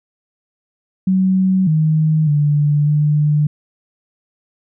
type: tone with pitch steps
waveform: sine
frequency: 188.1 / 156.3 / 147.1 / 149.3 Hz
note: F#3 / D#3 / D3 / D3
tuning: +29 / +8 / +3 / +29 cents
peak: -11 dBFS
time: 1.07-3.47 s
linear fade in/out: 5 ms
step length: 600 ms
effects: none